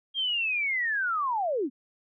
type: linear sweep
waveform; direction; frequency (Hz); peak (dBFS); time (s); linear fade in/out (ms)
sine; down; 3240 to 230.6; -25; 0.14-1.7; 50
effects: none